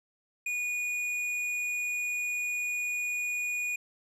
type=tone with hard clipping; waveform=triangle; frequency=2456 Hz; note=D#7; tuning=23 cents flat; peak=-31 dBFS; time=0.46-3.76 s; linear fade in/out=5 ms; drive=11 dB; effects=none